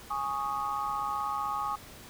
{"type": "chord", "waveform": "sine", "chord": "Ab suspended fourth", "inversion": "none", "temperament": "equal", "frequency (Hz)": [830.6, 1108.7, 1244.5], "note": ["Ab5", "Db6", "Eb6"], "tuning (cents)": [0, 0, 0], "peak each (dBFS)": -34, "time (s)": [0.1, 1.76], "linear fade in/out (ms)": 10, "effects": ["pink hiss -49 dBFS RMS until 2.09 s"]}